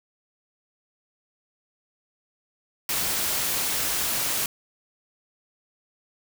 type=noise; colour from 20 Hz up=white; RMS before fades=-26 dBFS; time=2.89-4.46 s; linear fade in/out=2 ms; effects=none